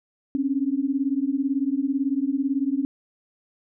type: beating tone pair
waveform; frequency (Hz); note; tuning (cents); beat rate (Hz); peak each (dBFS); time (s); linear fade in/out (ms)
sine; 265.4 / 283.4; C4 / C#4; +25 / +38; 18; -24; 0.35-2.85; 0
effects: none